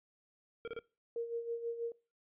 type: tone bursts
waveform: square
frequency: 461.3 Hz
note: A#4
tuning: 18 cents flat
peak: -39 dBFS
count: 3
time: 0.65-0.79 s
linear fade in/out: 0 ms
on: 26 ms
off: 31 ms
type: tone with tremolo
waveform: sine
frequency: 466.2 Hz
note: A#4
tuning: in tune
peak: -33 dBFS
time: 1.16-1.92 s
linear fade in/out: 2 ms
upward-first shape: sine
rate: 6.2 Hz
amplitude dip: 65%
effects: noise-tail reverb RT60 0.3 s tail -21 dB re dry + resampled to 8000 Hz